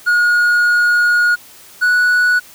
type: tone pair in turn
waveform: triangle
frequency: 1441 / 1472.1 Hz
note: F#6 / F#6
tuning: -46 / -9 cents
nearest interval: unison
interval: 37 cents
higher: second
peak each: -8 dBFS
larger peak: neither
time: 0.06-1.36 / 1.81-2.4 s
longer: first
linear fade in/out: 20 ms
effects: white hiss -41 dBFS RMS until 2.54 s